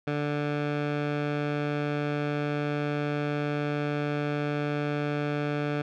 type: tone with low-pass filter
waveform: 15% pulse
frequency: 146.83 Hz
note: D3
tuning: in tune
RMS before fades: -29 dBFS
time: 0.07-5.82 s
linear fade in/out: 5 ms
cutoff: 2600 Hz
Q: 1
effects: none